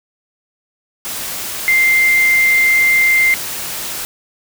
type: tone in noise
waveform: sine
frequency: 2093 Hz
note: C7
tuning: in tune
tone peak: -9 dBFS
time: 1.68-3.34 s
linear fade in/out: 0 ms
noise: white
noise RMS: -24 dBFS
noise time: 1.05-4.05 s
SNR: +12 dB
effects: none